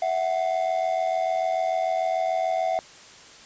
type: ring-modulated tone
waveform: triangle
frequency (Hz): 702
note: F5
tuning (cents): +9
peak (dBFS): -17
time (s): 0.02-2.79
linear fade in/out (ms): 0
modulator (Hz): 43.4
effects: white hiss -47 dBFS RMS until 3.45 s + resampled to 16000 Hz